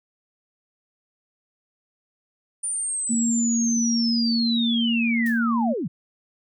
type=linear sweep; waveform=sine; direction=down; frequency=9310 to 125.3 Hz; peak=-24 dBFS; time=2.63-5.88 s; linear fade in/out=10 ms
type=tone; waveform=sine; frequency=231.9 Hz; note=A#3; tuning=9 cents flat; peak=-20 dBFS; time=3.09-5.74 s; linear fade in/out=20 ms
type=noise with exponential decay; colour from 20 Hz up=blue; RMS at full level=-37 dBFS; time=5.26-5.45 s; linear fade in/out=1 ms; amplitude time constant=41 ms
effects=none